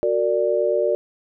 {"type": "chord", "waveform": "sine", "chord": "Gb augmented", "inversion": "none", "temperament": "equal with one note detuned", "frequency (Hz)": [370, 458.4, 587.3], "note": ["Gb4", "Bb4", "D5"], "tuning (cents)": [0, -29, 0], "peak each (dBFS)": [-23, -22, -20], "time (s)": [0.03, 0.95], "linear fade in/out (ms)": 0, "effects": []}